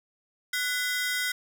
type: ring-modulated tone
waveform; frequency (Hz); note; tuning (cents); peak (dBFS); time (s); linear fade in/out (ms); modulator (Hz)
sawtooth; 1746; A6; -14; -20; 0.53-1.32; 5; 269
effects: none